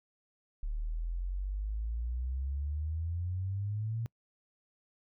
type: exponential sweep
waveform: sine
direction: up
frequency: 36.24 to 116.54 Hz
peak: -32 dBFS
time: 0.63-4.06 s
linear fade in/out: 0 ms
effects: noise-tail reverb RT60 0.1 s tail -26 dB re dry